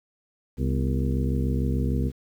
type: harmonic tone with a mistuned harmonic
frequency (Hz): 66.7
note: C2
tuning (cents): +34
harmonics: 1 / 2 / 3 / 4 / 5 / 6 / 7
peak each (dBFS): -25 / -27 / -32 / -30 / -37 / -37 / -38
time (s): 0.57-2.12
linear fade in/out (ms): 50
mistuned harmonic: 4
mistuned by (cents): -110
effects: 9-bit